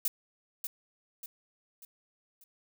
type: noise with echo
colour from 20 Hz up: violet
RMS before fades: -29 dBFS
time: 0.05-0.08 s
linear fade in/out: 2 ms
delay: 590 ms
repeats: 4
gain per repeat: -7 dB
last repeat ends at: 2.44 s
effects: none